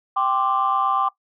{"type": "chord", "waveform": "sine", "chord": "G suspended fourth", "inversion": "none", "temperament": "equal", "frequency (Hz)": [784, 1046.5, 1174.7], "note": ["G5", "C6", "D6"], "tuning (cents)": [0, 0, 0], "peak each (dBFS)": [-22, -23, -20], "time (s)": [0.16, 1.09], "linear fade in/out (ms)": 10, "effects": ["noise-tail reverb RT60 0.1 s tail -18 dB re dry", "tanh soft clip ceiling -10 dBFS"]}